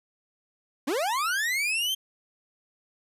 40% pulse linear sweep, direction up, 241.8 to 3197 Hz, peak -24 dBFS, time 0.87-1.95 s, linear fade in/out 10 ms, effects resampled to 32000 Hz + 11-bit

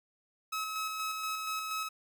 sawtooth tone with tremolo, 1285 Hz, E6, 45 cents flat, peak -29 dBFS, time 0.52-1.89 s, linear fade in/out 10 ms, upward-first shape square, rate 4.2 Hz, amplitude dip 30%, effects none

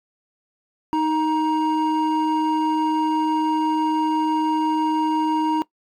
triangle tone pair together, 312 / 942 Hz, D#4 / A#5, +5 / +18 cents, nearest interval octave + perfect fifth, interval 1913 cents, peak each -18 / -18 dBFS, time 0.93-5.62 s, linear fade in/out 0 ms, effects noise-tail reverb RT60 0.1 s tail -20 dB re dry + tanh soft clip ceiling -10 dBFS

